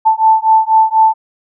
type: beating tone pair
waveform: sine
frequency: 880 / 884.1 Hz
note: A5 / A5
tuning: 0 / +8 cents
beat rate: 4.1 Hz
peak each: -10 dBFS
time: 0.05-1.14 s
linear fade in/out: 20 ms
effects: none